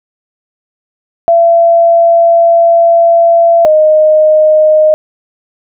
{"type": "tone pair in turn", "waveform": "sine", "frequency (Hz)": [675, 618.3], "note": ["E5", "D#5"], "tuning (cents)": [41, -11], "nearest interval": "major second", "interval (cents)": 152, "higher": "first", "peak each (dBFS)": -3, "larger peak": "neither", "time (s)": [[1.28, 3.65], [3.65, 4.94]], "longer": "first", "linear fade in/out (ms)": 0, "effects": []}